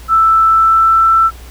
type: tone with pitch glide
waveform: sine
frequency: 1322 to 1332 Hz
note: E6 to E6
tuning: +5 to +18 cents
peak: -6 dBFS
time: 0.08-1.31 s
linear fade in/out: 50 ms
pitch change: +13 cents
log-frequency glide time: 0.47-1.04 s
effects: added 60 Hz sine -31 dBFS peak until 1.5 s + pink hiss -39 dBFS RMS until 1.5 s